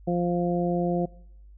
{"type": "harmonic tone", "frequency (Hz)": 174.9, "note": "F3", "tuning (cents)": 3, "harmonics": [1, 2, 3, 4], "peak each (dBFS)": [-25, -28, -30, -31], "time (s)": [0.07, 1.06], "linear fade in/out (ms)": 10, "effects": ["noise-tail reverb RT60 0.8 s tail -24 dB re dry", "added 50 Hz sine -46 dBFS peak until 1.57 s"]}